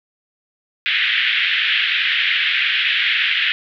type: band-pass noise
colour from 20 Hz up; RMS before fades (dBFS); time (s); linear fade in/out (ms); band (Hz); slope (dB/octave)
white; -18; 0.86-3.52; 0; 1600 to 3400; 48
effects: none